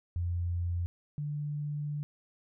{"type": "tone pair in turn", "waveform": "sine", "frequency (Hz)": [87, 147.38], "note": ["F2", "D3"], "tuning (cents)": [-6, 6], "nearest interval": "major sixth", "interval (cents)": 912, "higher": "second", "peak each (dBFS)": [-29, -32], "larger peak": "first", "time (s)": [[0.16, 0.86], [1.18, 2.03]], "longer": "second", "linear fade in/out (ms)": 0, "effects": []}